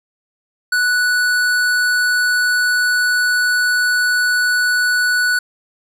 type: tone with hard clipping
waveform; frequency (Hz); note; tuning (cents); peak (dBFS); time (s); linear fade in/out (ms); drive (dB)
sine; 1479; F#6; -1; -15; 0.72-5.39; 5; 14
effects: none